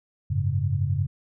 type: chord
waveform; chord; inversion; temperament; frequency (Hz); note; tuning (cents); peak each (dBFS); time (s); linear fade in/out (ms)
sine; F# suspended second; none; equal; 92.5 / 103.83 / 138.59; F#2 / G#2 / C#3; 0 / 0 / 0; -26; 0.3-1.07; 10
effects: none